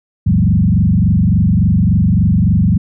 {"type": "tone with frequency modulation", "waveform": "sine", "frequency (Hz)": 140, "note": "C#3", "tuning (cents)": 18, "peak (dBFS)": -8, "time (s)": [0.26, 2.78], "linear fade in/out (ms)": 10, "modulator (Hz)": 23.5, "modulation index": 2.8, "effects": []}